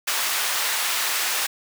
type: high-pass noise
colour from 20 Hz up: pink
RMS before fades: -24 dBFS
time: 0.07-1.47 s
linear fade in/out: 10 ms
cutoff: 1200 Hz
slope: 12 dB/octave
effects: none